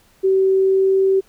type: tone with pitch glide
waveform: sine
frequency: 382.7 to 384.9 Hz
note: G4 to G4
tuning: -42 to -32 cents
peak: -12 dBFS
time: 0.23-1.21 s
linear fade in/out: 20 ms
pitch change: +10 cents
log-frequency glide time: 0.51-1.02 s
effects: pink hiss -55 dBFS RMS until 1.28 s